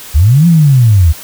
sine linear two-way sweep, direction up then down, 63.9 to 174.9 to 73.7 Hz, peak -3 dBFS, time 0.14-1.13 s, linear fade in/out 20 ms, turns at 0.47 s, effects white hiss -30 dBFS RMS until 1.23 s

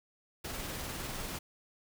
pink noise with tremolo, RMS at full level -38 dBFS, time 0.44-1.39 s, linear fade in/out 10 ms, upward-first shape triangle, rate 20 Hz, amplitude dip 35%, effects none

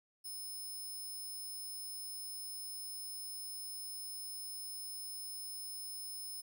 5% pulse tone, 5210 Hz, E8, 21 cents flat, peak -37 dBFS, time 0.24-6.42 s, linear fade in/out 20 ms, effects none

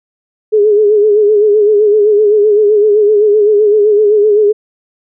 sine tone with vibrato, 419.6 Hz, G#4, 18 cents sharp, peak -5 dBFS, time 0.52-4.53 s, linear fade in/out 20 ms, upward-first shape sine, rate 7.8 Hz, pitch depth 59 cents each way, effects none

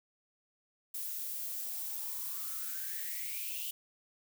violet noise with high-pass filter sweep, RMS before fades -39 dBFS, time 0.94-3.71 s, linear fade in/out 5 ms, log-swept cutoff 400 to 3000 Hz, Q 9.3, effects none

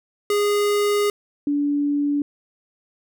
square / sine tone pair in turn, 411.7 / 288.6 Hz, G#4 / D4, -15 / -30 cents, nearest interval tritone, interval 615 cents, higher first, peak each -18 dBFS, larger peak neither, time 0.3-1.1 / 1.47-2.22 s, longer first, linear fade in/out 2 ms, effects none

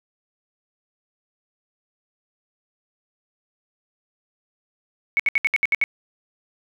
sine tone bursts, 2217 Hz, C#7, in tune, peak -15 dBFS, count 8, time 5.17-5.839 s, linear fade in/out 0 ms, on 25 ms, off 67 ms, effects none

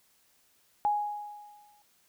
sine tone with exponential decay, 830.6 Hz, G#5, in tune, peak -22 dBFS, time 0.85-1.82 s, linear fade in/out 0 ms, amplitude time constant 210 ms, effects white hiss -67 dBFS RMS until 2.08 s

